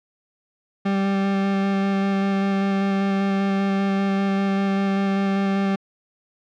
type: tone with vibrato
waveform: 40% pulse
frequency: 196 Hz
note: G3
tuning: in tune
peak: -18 dBFS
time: 0.85-5.76 s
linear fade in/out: 10 ms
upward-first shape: square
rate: 5.1 Hz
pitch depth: 8 cents each way
effects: low-pass 3000 Hz 12 dB/octave